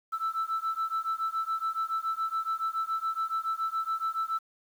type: beating tone pair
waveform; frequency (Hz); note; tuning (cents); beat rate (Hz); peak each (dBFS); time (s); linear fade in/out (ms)
sine; 1318.5 / 1325.6; E6 / E6; 0 / +9; 7.1; -30; 0.12-4.39; 20
effects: tanh soft clip ceiling -24 dBFS + 9-bit